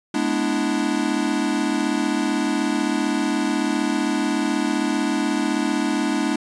square chord, E dominant seventh, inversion first, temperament equal with one note detuned, 212.1 / 246.9 / 293.7 / 329.6 Hz, G#3 / B3 / D4 / E4, +37 / 0 / 0 / 0 cents, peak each -27 / -27 / -24 / -27 dBFS, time 0.14-6.36 s, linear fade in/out 5 ms, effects resampled to 22050 Hz

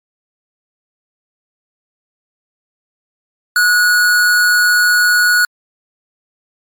square tone with amplitude modulation, 1459 Hz, F#6, 25 cents flat, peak -8 dBFS, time 3.56-5.45 s, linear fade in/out 2 ms, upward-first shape sine, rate 185 Hz, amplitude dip 30%, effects MP3 96 kbps

